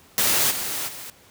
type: noise with level steps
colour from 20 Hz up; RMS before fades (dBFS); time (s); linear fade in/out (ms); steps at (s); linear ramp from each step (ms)
white; -20 / -28 / -37; 0.18-1.1; 0; 0.5 / 0.87; 20
effects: pink hiss -52 dBFS RMS until 1.3 s + high-pass 80 Hz 12 dB/octave